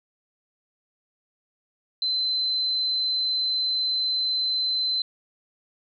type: tone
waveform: sine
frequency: 4062 Hz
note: B7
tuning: 48 cents sharp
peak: -22 dBFS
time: 2.02-5.02 s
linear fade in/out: 2 ms
effects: none